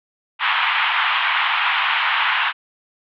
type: band-pass noise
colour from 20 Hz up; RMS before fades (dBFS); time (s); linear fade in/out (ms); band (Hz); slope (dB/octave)
pink; -19; 0.39-2.53; 50; 880 to 3300; 48
effects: none